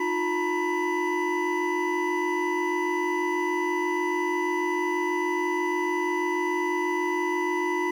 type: tone cluster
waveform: triangle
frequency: 309.6 / 355.9 / 908 / 976 / 1996 Hz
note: D#4 / F4 / A#5 / B5 / B6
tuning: -9 / +33 / -46 / -21 / +18 cents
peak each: -30 / -25 / -33 / -28 / -29 dBFS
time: 0-7.91 s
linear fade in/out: 5 ms
effects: tanh soft clip ceiling -11 dBFS + 9-bit